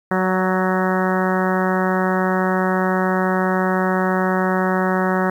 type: harmonic tone with a mistuned harmonic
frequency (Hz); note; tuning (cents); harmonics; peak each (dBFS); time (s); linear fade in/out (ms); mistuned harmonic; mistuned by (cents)
185.9; F#3; +8; 1 / 2 / 3 / 4 / 5 / 6 / 7 / 8 / 9 / 10; -20 / -23 / -25 / -26 / -27 / -28 / -28 / -29 / -30 / -30; 0.11-5.3; 2; 3; +16
effects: 8-bit